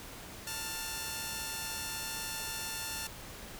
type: tone pair together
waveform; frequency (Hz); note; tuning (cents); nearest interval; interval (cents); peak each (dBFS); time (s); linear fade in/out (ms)
5% pulse; 886 / 1406.4; A5 / F6; +12 / +12; minor sixth; 800; -27 / -29; 0.47-3.07; 2
effects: pink hiss -47 dBFS RMS until 3.59 s